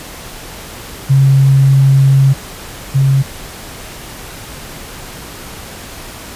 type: tone pair in turn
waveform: sine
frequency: 135.9 / 135.9 Hz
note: C#3 / C#3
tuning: -34 / -34 cents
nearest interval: unison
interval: 0 cents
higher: neither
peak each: -5 / -7 dBFS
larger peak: first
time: 1.09-2.34 / 2.94-3.23 s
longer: first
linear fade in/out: 20 ms
effects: pink hiss -30 dBFS RMS until 6.35 s + resampled to 32000 Hz